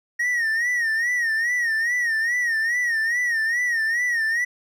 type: tone with vibrato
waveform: triangle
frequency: 1870 Hz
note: A#6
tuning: 5 cents sharp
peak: -18 dBFS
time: 0.19-4.45 s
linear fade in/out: 10 ms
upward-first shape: sine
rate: 2.4 Hz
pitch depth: 100 cents each way
effects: none